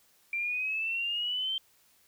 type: exponential sweep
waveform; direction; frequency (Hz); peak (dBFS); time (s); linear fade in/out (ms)
sine; up; 2353 to 3148; -29; 0.33-1.58; 2
effects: white hiss -65 dBFS RMS until 2.07 s